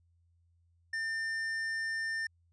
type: tone with hard clipping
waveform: sine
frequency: 1800 Hz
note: A6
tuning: 39 cents sharp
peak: -34 dBFS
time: 0.93-2.27 s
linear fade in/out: 5 ms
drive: 8 dB
effects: added 85 Hz sine -66 dBFS peak until 2.52 s + resampled to 22050 Hz